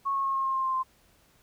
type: tone with pitch steps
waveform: sine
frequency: 1100 / 1091.8 / 1083.6 / 1075.5 / 1067.5 / 1059.5 / 1051.5 / 1043.7 Hz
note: C#6 / C#6 / C#6 / C6 / C6 / C6 / C6 / C6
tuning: -14 / -27 / -40 / +47 / +34 / +21 / +8 / -5 cents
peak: -25 dBFS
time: 0.05-0.834 s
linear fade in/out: 20 ms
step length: 98 ms
effects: pink hiss -63 dBFS RMS until 1.42 s